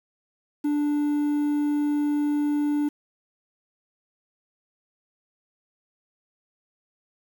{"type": "tone with quantisation", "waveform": "triangle", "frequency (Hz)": 293.7, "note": "D4", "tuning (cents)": 0, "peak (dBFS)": -19, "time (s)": [0.64, 2.89], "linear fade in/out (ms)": 10, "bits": 8, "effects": []}